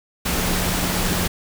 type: tone in noise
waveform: sine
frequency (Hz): 180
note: F#3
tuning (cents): -47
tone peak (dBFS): -27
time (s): 0.25-1.28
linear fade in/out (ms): 10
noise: pink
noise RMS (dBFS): -22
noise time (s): 0.25-1.28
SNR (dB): -8
effects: none